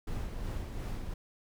brown noise with tremolo, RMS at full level -35 dBFS, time 0.07-1.14 s, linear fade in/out 5 ms, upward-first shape sine, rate 2.8 Hz, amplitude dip 40%, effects none

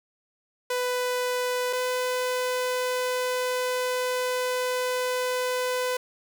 sawtooth tone pair in turn, 498 / 502.6 Hz, B4 / B4, +14 / +30 cents, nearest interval unison, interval 16 cents, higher second, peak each -21 / -21 dBFS, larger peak neither, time 0.7-1.73 / 1.73-5.97 s, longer second, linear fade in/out 5 ms, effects none

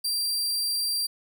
sawtooth tone, 4719 Hz, D8, 7 cents sharp, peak -22 dBFS, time 0.04-1.07 s, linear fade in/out 10 ms, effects none

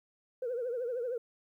sine tone with vibrato, 487.7 Hz, B4, 22 cents flat, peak -31 dBFS, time 0.42-1.18 s, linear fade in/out 5 ms, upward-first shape triangle, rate 13 Hz, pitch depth 130 cents each way, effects tanh soft clip ceiling -28 dBFS + 12-bit

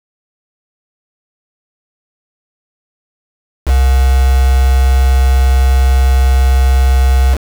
sine tone with quantisation, 65.3 Hz, C2, 3 cents flat, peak -6 dBFS, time 3.65-7.38 s, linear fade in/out 50 ms, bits 3, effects none

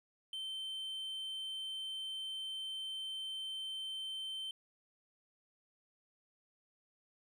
triangle tone, 3100 Hz, G7, 20 cents flat, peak -38 dBFS, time 0.33-4.51 s, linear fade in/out 2 ms, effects none

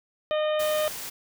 harmonic tone, 612 Hz, D#5, 29 cents flat, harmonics 1 / 2 / 3 / 4 / 5 / 6, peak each -23 / -34 / -38 / -41 / -38 / -42 dBFS, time 0.31-0.88 s, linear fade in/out 0 ms
white noise, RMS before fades -36 dBFS, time 0.59-1.1 s, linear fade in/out 10 ms
effects none

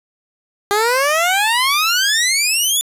15% pulse exponential sweep, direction up, 399.8 to 3520 Hz, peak -7 dBFS, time 0.71-2.81 s, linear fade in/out 0 ms, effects resampled to 32000 Hz + 7-bit

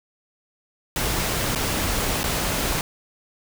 pink noise with dropouts, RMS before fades -24 dBFS, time 0.96-2.81 s, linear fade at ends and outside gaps 1 ms, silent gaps 1.55-1.558 / 2.232-2.24 s, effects none

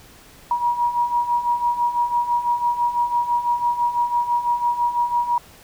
sine beating tone pair, 954 / 960 Hz, A#5 / B5, +40 / -49 cents, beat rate 6 Hz, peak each -24 / -19 dBFS, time 0.51-5.38 s, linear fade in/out 2 ms, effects pink hiss -47 dBFS RMS until 5.63 s

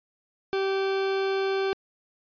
40% pulse tone, 387.8 Hz, G4, 19 cents flat, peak -23 dBFS, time 0.53-1.73 s, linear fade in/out 0 ms, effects resampled to 11025 Hz

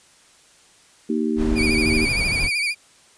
harmonic tone, 77.6 Hz, D#2, 4 cents flat, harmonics 3 / 4 / 5, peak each -22 / -24 / -26 dBFS, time 1.09-2.06 s, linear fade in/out 10 ms
brown noise, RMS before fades -25 dBFS, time 1.36-2.5 s, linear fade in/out 50 ms
35% pulse tone with vibrato, 2347 Hz, D7, 2 cents flat, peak -18 dBFS, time 1.55-2.75 s, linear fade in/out 50 ms, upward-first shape sine, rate 13 Hz, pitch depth 77 cents each way
effects white hiss -53 dBFS RMS until 3.17 s + resampled to 22050 Hz

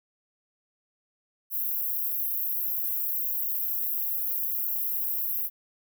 pink high-pass noise, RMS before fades -29 dBFS, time 1.5-5.5 s, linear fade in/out 50 ms, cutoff 12000 Hz, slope 96 dB/octave, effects none

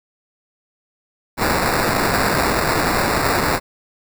white noise with sample-and-hold, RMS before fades -18 dBFS, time 1.37-3.6 s, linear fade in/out 50 ms, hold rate 3150 Hz, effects none

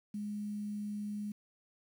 sine tone with quantisation, 207.7 Hz, G#3, in tune, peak -36 dBFS, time 0.14-1.32 s, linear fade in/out 5 ms, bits 10, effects none

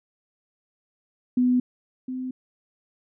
sine tone pair in turn, 249.4 / 256.3 Hz, B3 / C4, +17 / -36 cents, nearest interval unison, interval 47 cents, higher second, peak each -17 / -28 dBFS, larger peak first, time 1.37-1.6 / 2.08-2.31 s, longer neither, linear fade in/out 5 ms, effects none

